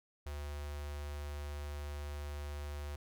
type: tone with notch filter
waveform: square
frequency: 73 Hz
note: D2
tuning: 10 cents flat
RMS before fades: -42 dBFS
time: 0.26-2.96 s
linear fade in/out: 5 ms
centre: 190 Hz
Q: 0.71
effects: none